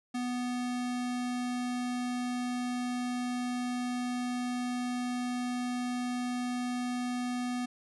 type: tone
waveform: square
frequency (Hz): 246.9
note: B3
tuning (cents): 0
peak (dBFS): -32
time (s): 0.14-7.66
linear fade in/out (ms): 10
effects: resampled to 24000 Hz